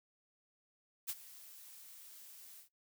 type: noise with ADSR envelope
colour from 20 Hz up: blue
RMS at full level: -37 dBFS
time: 1.07-2.69 s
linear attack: 24 ms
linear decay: 45 ms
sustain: -18 dB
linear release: 110 ms
effects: noise-tail reverb RT60 0.2 s tail -25 dB re dry